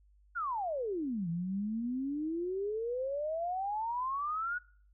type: exponential two-way sweep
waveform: sine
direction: down then up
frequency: 1480 to 164.2 to 1480 Hz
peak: -32 dBFS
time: 0.35-4.59 s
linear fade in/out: 20 ms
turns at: 1.29 s
effects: noise-tail reverb RT60 0.5 s tail -22 dB re dry + added 50 Hz sine -61 dBFS peak until 4.93 s